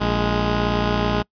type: tone pair together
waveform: 10% pulse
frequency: 58.34 / 207.9 Hz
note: A#1 / G#3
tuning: +2 / +2 cents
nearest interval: octave + minor seventh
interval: 2200 cents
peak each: -13 dBFS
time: 0-1.23 s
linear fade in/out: 20 ms
effects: noise-tail reverb RT60 0.1 s tail -25 dB re dry + resampled to 11025 Hz